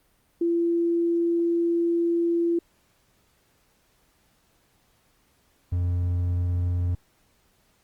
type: tone pair in turn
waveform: sine / triangle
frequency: 339.6 / 88.45 Hz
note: F4 / F2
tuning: -48 / +23 cents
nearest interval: octave + major seventh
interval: 2329 cents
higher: first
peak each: -20 / -20 dBFS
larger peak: neither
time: 0.41-2.59 / 5.72-6.95 s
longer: first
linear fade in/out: 5 ms
effects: pink hiss -65 dBFS RMS until 7.83 s + Opus 32 kbps